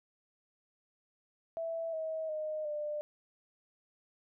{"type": "tone with pitch steps", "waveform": "sine", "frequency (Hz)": [659.3, 637.9, 617.3, 597.3], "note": ["E5", "D#5", "D#5", "D5"], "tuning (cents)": [0, 43, -14, 29], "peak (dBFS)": -34, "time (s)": [1.57, 3.01], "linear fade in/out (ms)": 0, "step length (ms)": 360, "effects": []}